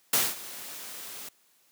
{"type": "noise with ADSR envelope", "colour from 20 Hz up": "white", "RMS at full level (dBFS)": -22, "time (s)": [0.13, 1.29], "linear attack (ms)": 5, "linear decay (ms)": 210, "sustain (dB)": -19, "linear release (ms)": 6, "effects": ["white hiss -65 dBFS RMS until 1.71 s", "high-pass 150 Hz 12 dB/octave"]}